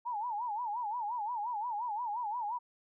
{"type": "tone with vibrato", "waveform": "sine", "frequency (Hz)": 900, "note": "A5", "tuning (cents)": 39, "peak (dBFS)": -33, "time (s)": [0.05, 2.59], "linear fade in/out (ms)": 20, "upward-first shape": "sine", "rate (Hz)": 5.7, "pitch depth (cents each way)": 170, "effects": []}